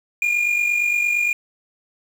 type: tone with amplitude modulation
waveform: triangle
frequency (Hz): 2421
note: D#7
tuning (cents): -48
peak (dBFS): -13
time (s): 0.22-1.33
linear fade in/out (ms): 2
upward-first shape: sine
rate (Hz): 48.7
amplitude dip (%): 55
effects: 7-bit